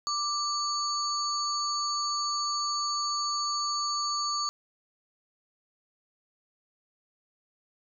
sine tone cluster, 1179 / 4493 / 6670 Hz, D6 / C#8 / G#8, +6 / +23 / +7 cents, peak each -30 / -31 / -37 dBFS, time 0.07-4.49 s, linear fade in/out 0 ms, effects none

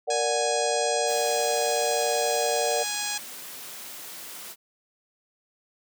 sine chord, Bb augmented, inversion none, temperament equal, 466.2 / 587.3 / 740 Hz, Bb4 / D5 / F#5, 0 / 0 / 0 cents, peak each -28 dBFS, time 0.07-2.84 s, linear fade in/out 20 ms
harmonic tone, 830.6 Hz, G#5, in tune, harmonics 1 / 2 / 3 / 4 / 5 / 6 / 7 / 8 / 9 / 10, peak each -37 / -37 / -37 / -37 / -37 / -37 / -37 / -37 / -37 / -37 dBFS, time 0.1-3.18 s, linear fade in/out 5 ms
white high-pass noise, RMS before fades -40 dBFS, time 1.06-4.56 s, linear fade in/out 50 ms, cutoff 170 Hz, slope 12 dB/octave
effects none

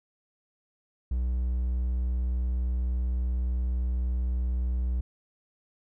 triangle tone, 61.74 Hz, B1, in tune, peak -23 dBFS, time 1.11-5.01 s, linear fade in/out 5 ms, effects none

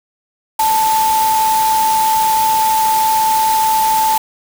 sine tone in noise, 880 Hz, A5, in tune, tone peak -11 dBFS, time 0.59-4.18 s, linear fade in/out 5 ms, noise white, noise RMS -22 dBFS, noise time 0.59-4.18 s, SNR +8 dB, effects none

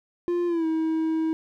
triangle tone with pitch glide, 349.3 to 320.3 Hz, F4 to E4, 0 to -50 cents, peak -20 dBFS, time 0.28-1.33 s, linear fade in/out 0 ms, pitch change -150 cents, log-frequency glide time 0.47-0.66 s, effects none

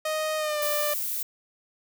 sawtooth tone with pitch glide, 622.3 to 593.5 Hz, D#5 to D5, 0 to +18 cents, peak -22 dBFS, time 0.05-0.94 s, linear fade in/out 5 ms, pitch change -82 cents, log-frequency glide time 0.37-0.61 s
violet noise, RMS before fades -30 dBFS, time 0.62-1.23 s, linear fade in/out 2 ms
effects none

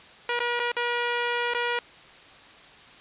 10% pulse tone with dropouts, 480 Hz, B4, 49 cents flat, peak -16 dBFS, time 0.29-1.79 s, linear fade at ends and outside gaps 2 ms, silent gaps 0.392-0.402 / 0.594-0.599 / 0.718-0.766 / 1.537-1.547 s, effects white hiss -49 dBFS RMS until 3 s + resampled to 8000 Hz

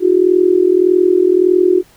sine tone with amplitude modulation, 363.6 Hz, F#4, 30 cents flat, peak -4 dBFS, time 0-1.83 s, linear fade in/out 50 ms, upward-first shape sine, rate 41.7 Hz, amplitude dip 85%, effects pink hiss -48 dBFS RMS until 1.96 s

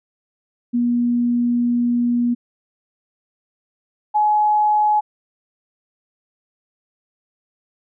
sine tone pair in turn, 240.4 / 844.9 Hz, B3 / G#5, -46 / +30 cents, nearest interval octave + minor seventh, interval 2176 cents, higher second, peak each -15 / -13 dBFS, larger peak second, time 0.73-2.35 / 4.14-5.01 s, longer first, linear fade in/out 20 ms, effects none

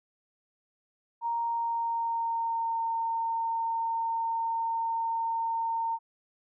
sine tone with pitch glide, 932.3 to 913.1 Hz, A#5 to A#5, 0 to -36 cents, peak -27 dBFS, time 1.21-5.99 s, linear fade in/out 50 ms, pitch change -36 cents, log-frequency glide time 1.35-2.8 s, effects none

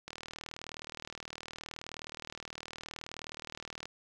click train, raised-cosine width 0.2 ms, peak -24 dBFS, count 149, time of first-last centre 0.08-3.856 s, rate 39.2 Hz, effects none

